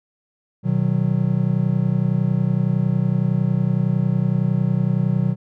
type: chord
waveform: triangle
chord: B major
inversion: none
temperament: just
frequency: 123.47 / 154.34 / 185.21 Hz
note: B2 / D#3 / F#3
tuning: 0 / -14 / +2 cents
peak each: -19 / -19 / -19 dBFS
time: 0.63-5.36 s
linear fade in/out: 50 ms
effects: none